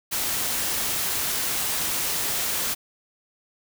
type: noise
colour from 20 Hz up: white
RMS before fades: -26 dBFS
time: 0.11-2.75 s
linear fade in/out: 20 ms
effects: none